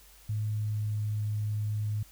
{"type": "tone with pitch glide", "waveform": "sine", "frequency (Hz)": [106.9, 105.92], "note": ["A2", "G#2"], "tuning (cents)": [-49, 35], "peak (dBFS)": -28, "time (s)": [0.29, 2.03], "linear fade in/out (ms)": 5, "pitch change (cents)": -16, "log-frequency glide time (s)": [0.46, 0.98], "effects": ["added 50 Hz sine -57 dBFS peak until 2.11 s", "white hiss -57 dBFS RMS until 2.11 s"]}